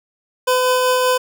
25% pulse tone with tremolo, 506 Hz, B4, 42 cents sharp, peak -9 dBFS, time 0.47-1.18 s, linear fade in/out 10 ms, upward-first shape triangle, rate 5.2 Hz, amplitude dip 25%, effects none

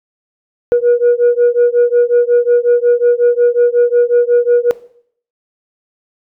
sine beating tone pair, 479 / 484.5 Hz, A#4 / B4, +47 / -33 cents, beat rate 5.5 Hz, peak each -10 dBFS, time 0.72-4.71 s, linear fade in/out 0 ms, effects noise-tail reverb RT60 0.6 s tail -19 dB re dry + tanh soft clip ceiling -4 dBFS

